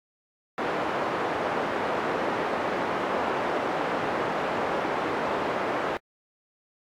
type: band-pass noise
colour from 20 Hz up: pink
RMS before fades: -28 dBFS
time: 0.58-5.97 s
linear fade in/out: 0 ms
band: 380 to 1300 Hz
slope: 12 dB/octave
effects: AAC 64 kbps